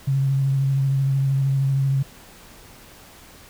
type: tone with vibrato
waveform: sine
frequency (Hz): 136.1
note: C#3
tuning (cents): -31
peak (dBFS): -17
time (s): 0.07-2.03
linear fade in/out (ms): 10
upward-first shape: triangle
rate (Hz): 13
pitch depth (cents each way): 26
effects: pink hiss -46 dBFS RMS until 3.49 s